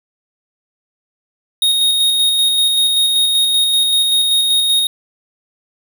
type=tone with tremolo; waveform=square; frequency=3729 Hz; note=A#7; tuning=in tune; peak=-11 dBFS; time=1.62-4.87 s; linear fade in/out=2 ms; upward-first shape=square; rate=5.2 Hz; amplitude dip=25%; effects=none